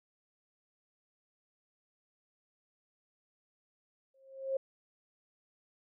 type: tone with exponential growth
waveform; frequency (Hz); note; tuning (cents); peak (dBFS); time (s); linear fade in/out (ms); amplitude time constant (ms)
sine; 536; C5; +42; -27; 4.14-4.57; 5; 92
effects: none